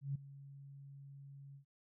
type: tone with ADSR envelope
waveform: sine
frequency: 139.1 Hz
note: C#3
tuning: 6 cents sharp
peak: -34 dBFS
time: 0.01-1.65 s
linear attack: 140 ms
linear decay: 9 ms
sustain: -17 dB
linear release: 100 ms
effects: none